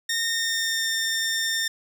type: tone with pitch glide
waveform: 15% pulse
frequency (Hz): 1836 to 1809.7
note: A#6 to A6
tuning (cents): -27 to +48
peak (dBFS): -17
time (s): 0.09-1.68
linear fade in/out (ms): 5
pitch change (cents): -25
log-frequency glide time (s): 0.26-0.95
effects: none